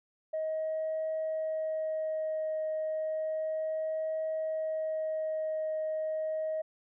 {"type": "tone with vibrato", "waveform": "sine", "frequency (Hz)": 630, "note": "D#5", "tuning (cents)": 21, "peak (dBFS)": -29, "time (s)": [0.33, 6.62], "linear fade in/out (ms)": 10, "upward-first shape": "triangle", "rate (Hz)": 0.32, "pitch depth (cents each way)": 11, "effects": ["tanh soft clip ceiling -27 dBFS"]}